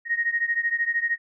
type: beating tone pair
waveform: sine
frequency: 1864.7 / 1877.7 Hz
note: A#6 / A#6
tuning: 0 / +12 cents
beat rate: 13 Hz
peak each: -24 / -26 dBFS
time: 0.05-1.18 s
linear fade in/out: 50 ms
effects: none